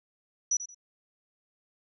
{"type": "tone with echo", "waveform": "sine", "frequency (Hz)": 5890, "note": "F#8", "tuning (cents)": -9, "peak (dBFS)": -23, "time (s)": [0.51, 0.57], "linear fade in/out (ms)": 5, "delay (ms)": 88, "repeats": 2, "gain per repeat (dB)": -12, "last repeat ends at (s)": 0.746, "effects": []}